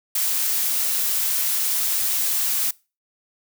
blue noise, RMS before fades -22 dBFS, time 0.15-2.71 s, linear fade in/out 5 ms, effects noise-tail reverb RT60 0.3 s tail -23 dB re dry

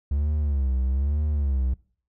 triangle tone with vibrato, 69.3 Hz, C#2, in tune, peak -19 dBFS, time 0.11-1.74 s, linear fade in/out 5 ms, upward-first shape sine, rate 1.1 Hz, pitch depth 140 cents each way, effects noise-tail reverb RT60 0.5 s tail -23 dB re dry

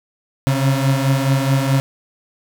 35% pulse beating tone pair, 134.2 / 138.9 Hz, C3 / C#3, +44 / +4 cents, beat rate 4.7 Hz, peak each -14 / -18 dBFS, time 0.47-1.8 s, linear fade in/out 0 ms, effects none

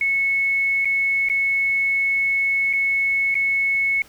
sine tone with dropouts, 2200 Hz, C#7, 14 cents flat, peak -17 dBFS, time 0.01-4.02 s, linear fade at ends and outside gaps 2 ms, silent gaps 0.848-0.854 / 1.288-1.298 / 2.73-2.734 / 3.344-3.352 s, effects pink hiss -49 dBFS RMS until 4.08 s

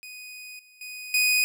sawtooth tone with level steps, 2489 Hz, D#7, in tune, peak -36 / -49 / -33 / -16 dBFS, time 0.03-1.44 s, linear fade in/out 0 ms, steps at 0.59 / 0.81 / 1.14 s, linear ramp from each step 2 ms, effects none

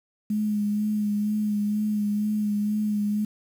sine tone with vibrato, 209.5 Hz, G#3, 15 cents sharp, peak -22 dBFS, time 0.3-3.25 s, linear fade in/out 5 ms, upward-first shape sine, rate 2.1 Hz, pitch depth 26 cents each way, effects 8-bit

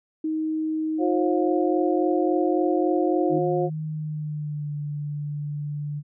sine tone, 314 Hz, D#4, 16 cents sharp, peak -23 dBFS, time 0.24-3.39 s, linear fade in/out 5 ms
harmonic tone, 178.8 Hz, F3, 41 cents sharp, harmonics 2 / 3 / 4, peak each -23 / -27 / -28 dBFS, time 0.98-3.7 s, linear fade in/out 50 ms
sine tone with pitch glide, 155.56 to 146.91 Hz, D#3 to D3, 0 to +1 cents, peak -27 dBFS, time 3.29-6.03 s, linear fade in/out 50 ms, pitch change -99 cents, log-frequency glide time 3.84-4.72 s
effects none

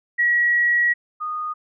sine tone pair in turn, 1916 / 1233.4 Hz, A#6 / D#6, +47 / -16 cents, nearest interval minor sixth, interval 763 cents, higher first, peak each -15 / -24 dBFS, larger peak first, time 0.18-0.94 / 1.2-1.54 s, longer first, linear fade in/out 20 ms, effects none

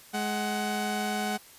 sawtooth tone pair together, 209.7 / 747.3 Hz, G#3 / F#5, +17 / +17 cents, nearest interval octave + minor seventh, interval 2200 cents, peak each -27 dBFS, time 0.13-1.38 s, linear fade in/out 20 ms, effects white hiss -52 dBFS RMS until 1.58 s + resampled to 32000 Hz

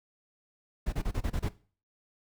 brown noise bursts, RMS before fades -30 dBFS, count 7, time 0.86-1.49 s, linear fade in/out 10 ms, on 66 ms, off 28 ms, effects noise-tail reverb RT60 0.4 s tail -18 dB re dry

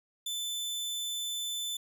sawtooth tone, 3520 Hz, A7, in tune, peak -30 dBFS, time 0.26-1.77 s, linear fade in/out 5 ms, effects none

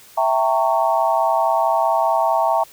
sine chord, E diminished seventh, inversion none, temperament equal with one note detuned, 659.3 / 784 / 914.7 / 1108.7 Hz, E5 / G5 / Bb5 / Db6, 0 / 0 / -33 / 0 cents, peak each -19 / -21 / -19 / -24 dBFS, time 0.17-2.64 s, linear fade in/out 10 ms, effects white hiss -46 dBFS RMS until 2.72 s

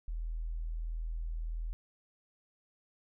sine tone, 40.74 Hz, E1, 20 cents flat, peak -34 dBFS, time 0.08-1.73 s, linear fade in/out 0 ms, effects none

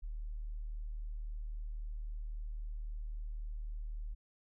sine tone, 38.13 Hz, D#1, 34 cents flat, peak -38 dBFS, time 0.02-4.15 s, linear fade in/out 20 ms, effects none

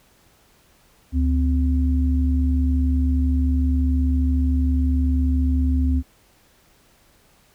sine tone pair together, 72.43 / 258.1 Hz, D2 / C4, -23 / -23 cents, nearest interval octave + minor seventh, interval 2200 cents, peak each -17 / -23 dBFS, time 1.12-6.03 s, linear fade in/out 50 ms, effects pink hiss -57 dBFS RMS until 7.54 s

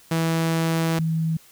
sawtooth / sine tone pair in turn, 163.7 / 161.45 Hz, E3 / E3, -12 / -36 cents, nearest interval unison, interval 24 cents, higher first, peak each -16 / -20 dBFS, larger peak first, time 0.11-0.99 / 0.99-1.37 s, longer first, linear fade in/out 5 ms, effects white hiss -52 dBFS RMS until 1.51 s

